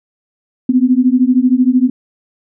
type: beating tone pair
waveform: sine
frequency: 246.9 / 259.9 Hz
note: B3 / C4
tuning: 0 / -11 cents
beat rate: 13 Hz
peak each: -11 dBFS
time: 0.69-1.9 s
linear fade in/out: 5 ms
effects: none